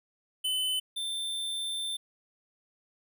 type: tone pair in turn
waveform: square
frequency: 3027 / 3561 Hz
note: F#7 / A7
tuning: +39 / +20 cents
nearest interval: minor third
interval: 281 cents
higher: second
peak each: -28 / -32 dBFS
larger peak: first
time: 0.44-0.8 / 0.96-1.97 s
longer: second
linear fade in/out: 10 ms
effects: none